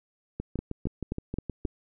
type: two click trains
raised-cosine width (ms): 3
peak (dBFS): -17 / -19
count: 5 / 9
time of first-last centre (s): 0.59-1.651 / 0.4-1.654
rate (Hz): 3.77 / 6.38
effects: none